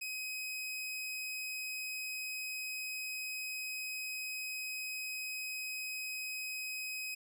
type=tone; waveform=sawtooth; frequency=2527 Hz; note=D#7; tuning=26 cents sharp; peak=-35 dBFS; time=0.01-7.15 s; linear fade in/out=10 ms; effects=none

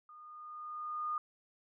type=tone with level ramp; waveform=sine; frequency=1223 Hz; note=D#6; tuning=30 cents flat; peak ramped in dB=-52 to -32 dBFS; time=0.09-1.18 s; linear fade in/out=2 ms; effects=none

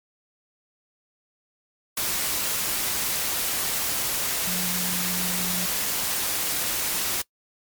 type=tone in noise; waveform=sine; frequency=180.1 Hz; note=F#3; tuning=46 cents flat; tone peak=-31 dBFS; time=4.47-5.66 s; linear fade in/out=5 ms; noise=white; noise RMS=-26 dBFS; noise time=1.97-7.22 s; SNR=-8 dB; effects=noise-tail reverb RT60 0.1 s tail -23 dB re dry + MP3 96 kbps

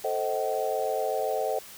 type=chord; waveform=sine; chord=A diminished seventh; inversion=none; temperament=just; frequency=440 / 528 / 633.6 / 760.3 Hz; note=A4 / C5 / Eb5 / Gb5; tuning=0 / +16 / +31 / +47 cents; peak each=-31 dBFS; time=0.04-1.59 s; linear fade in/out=5 ms; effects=white hiss -46 dBFS RMS until 1.77 s

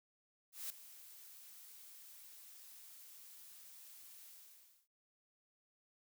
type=noise with ADSR envelope; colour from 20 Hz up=blue; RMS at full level=-42 dBFS; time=0.52-4.88 s; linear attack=180 ms; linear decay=3 ms; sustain=-15 dB; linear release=590 ms; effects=none

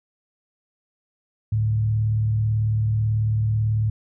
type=tone with frequency modulation; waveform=sine; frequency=108.7 Hz; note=A2; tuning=21 cents flat; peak=-18 dBFS; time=1.52-3.9 s; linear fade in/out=5 ms; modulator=38.2 Hz; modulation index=0.35; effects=none

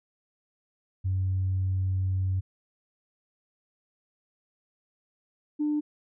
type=tone pair in turn; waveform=sine; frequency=94.1 / 298.7 Hz; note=F#2 / D4; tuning=+30 / +29 cents; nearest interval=octave + minor sixth; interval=1999 cents; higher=second; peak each=-23 dBFS; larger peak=neither; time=1.04-2.41 / 5.59-5.81 s; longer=first; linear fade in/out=20 ms; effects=tanh soft clip ceiling -20 dBFS

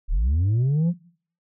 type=linear sweep; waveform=sine; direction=up; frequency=30.87 to 181.1 Hz; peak=-15 dBFS; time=0.08-0.94 s; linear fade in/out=50 ms; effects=noise-tail reverb RT60 0.5 s tail -21 dB re dry + tanh soft clip ceiling -17 dBFS

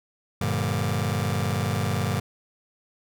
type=chord; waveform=sawtooth; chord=G minor seventh; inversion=none; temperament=just; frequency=98 / 117.6 / 147 / 176.4 Hz; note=G2 / Bb2 / D3 / F3; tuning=0 / +16 / +2 / +18 cents; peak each=-23 / -24 / -25 / -29 dBFS; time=0.41-2.2 s; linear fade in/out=5 ms; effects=none

